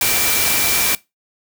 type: tone in noise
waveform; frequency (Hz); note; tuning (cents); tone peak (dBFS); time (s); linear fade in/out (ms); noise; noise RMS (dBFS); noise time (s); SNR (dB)
sine; 2343; D7; -5; -25; 0.01-0.95; 2; white; -17; 0.01-0.95; -11
effects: noise-tail reverb RT60 0.2 s tail -20 dB re dry